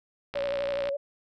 click train, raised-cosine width 0.3 ms, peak -19 dBFS, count 34, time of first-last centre 0.34-0.889 s, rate 60.1 Hz
sine tone with vibrato, 563 Hz, C#5, 27 cents sharp, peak -27 dBFS, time 0.35-0.97 s, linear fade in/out 10 ms, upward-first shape sine, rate 12 Hz, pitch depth 37 cents each way
effects none

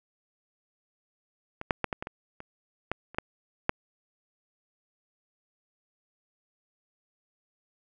clicks, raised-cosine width 0.5 ms, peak -21 / -8 / -11 / -15 / -19 / -21 / -26 / -13 / -30 / -11 / -7 dBFS, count 11, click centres 1.614 / 1.708 / 1.843 / 1.928 / 2.025 / 2.071 / 2.404 / 2.916 / 3.146 / 3.185 / 3.694 s, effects none

